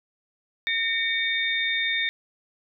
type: tone cluster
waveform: sine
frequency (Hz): 1831 / 2256 / 3639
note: A#6 / C#7 / A#7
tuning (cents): -32 / +30 / -42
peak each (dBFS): -27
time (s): 0.67-2.09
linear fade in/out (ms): 0
effects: none